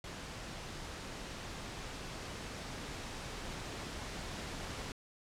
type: noise with level ramp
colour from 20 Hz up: pink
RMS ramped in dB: -45 to -42 dBFS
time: 0.04-4.92 s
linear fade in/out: 2 ms
effects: low-pass 7000 Hz 12 dB/octave